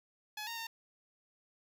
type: tone with pitch steps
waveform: 10% pulse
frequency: 848 / 924 / 912 Hz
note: G#5 / A#5 / A#5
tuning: +36 / -16 / -38 cents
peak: -31 dBFS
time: 0.37-0.67 s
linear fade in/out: 5 ms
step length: 100 ms
effects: none